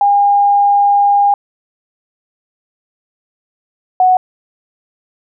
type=tone pair in turn; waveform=sine; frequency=810 / 739.7 Hz; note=G#5 / F#5; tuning=-43 / -1 cents; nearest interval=major second; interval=158 cents; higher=first; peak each=-7 / -6 dBFS; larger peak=second; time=0.01-1.34 / 4-4.17 s; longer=first; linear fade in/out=2 ms; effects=none